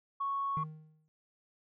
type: tone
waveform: sine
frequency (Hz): 1107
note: C#6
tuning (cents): -3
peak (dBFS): -31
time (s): 0.2-0.64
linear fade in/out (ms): 10
type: tone with exponential decay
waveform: triangle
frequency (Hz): 155.56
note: D#3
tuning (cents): 0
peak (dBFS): -31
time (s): 0.57-1.08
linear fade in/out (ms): 0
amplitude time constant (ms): 110
effects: noise-tail reverb RT60 0.1 s tail -24 dB re dry + tanh soft clip ceiling -24 dBFS